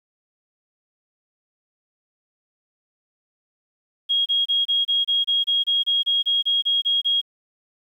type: tone bursts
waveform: sine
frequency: 3278 Hz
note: G#7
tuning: 23 cents flat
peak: -17 dBFS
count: 16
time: 4.09-7.215 s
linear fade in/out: 20 ms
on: 170 ms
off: 27 ms
effects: 9-bit